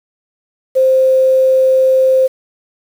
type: tone with quantisation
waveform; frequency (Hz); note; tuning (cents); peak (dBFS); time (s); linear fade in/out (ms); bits
sine; 523.3; C5; 0; -7; 0.75-2.28; 20; 6
effects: none